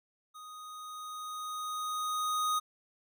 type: tone with level ramp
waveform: square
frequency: 1244.5 Hz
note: D#6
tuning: in tune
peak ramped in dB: -47 to -28 dBFS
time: 0.34-2.6 s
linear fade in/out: 20 ms
effects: none